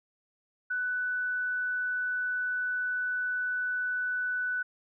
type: tone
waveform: sine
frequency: 1491 Hz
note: F#6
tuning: 13 cents sharp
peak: -28 dBFS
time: 0.7-4.63 s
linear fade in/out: 10 ms
effects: none